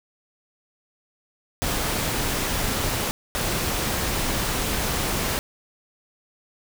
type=noise bursts at uneven times; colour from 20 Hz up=pink; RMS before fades=-25 dBFS; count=2; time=1.62-3.11 / 3.35-5.39 s; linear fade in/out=0 ms; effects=none